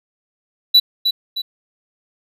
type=tone with echo; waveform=triangle; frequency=3951 Hz; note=B7; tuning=in tune; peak=-5 dBFS; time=0.74-0.8 s; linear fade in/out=10 ms; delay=310 ms; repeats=2; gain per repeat=-7 dB; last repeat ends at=1.42 s; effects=none